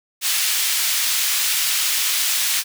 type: high-pass noise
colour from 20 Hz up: pink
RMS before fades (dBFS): -20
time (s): 0.21-2.64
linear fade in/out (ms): 50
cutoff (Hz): 2700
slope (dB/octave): 12
effects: none